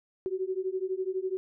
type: beating tone pair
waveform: sine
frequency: 370 / 382 Hz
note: F#4 / G4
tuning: 0 / -45 cents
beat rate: 12 Hz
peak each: -32 / -32 dBFS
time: 0.26-1.37 s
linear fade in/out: 0 ms
effects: none